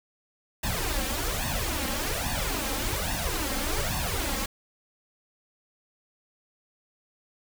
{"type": "noise with flanger", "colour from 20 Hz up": "pink", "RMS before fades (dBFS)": -29, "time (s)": [0.63, 4.46], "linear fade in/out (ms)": 5, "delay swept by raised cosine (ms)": [1.1, 3.8], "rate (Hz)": 1.2, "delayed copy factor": 0.9, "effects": []}